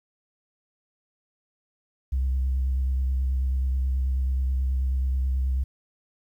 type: tone with vibrato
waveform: sine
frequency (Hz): 65.41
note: C2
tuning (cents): 0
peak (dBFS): -20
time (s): 2.12-5.64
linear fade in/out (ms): 10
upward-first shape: triangle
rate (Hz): 9.3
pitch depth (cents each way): 34
effects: tanh soft clip ceiling -19 dBFS + 10-bit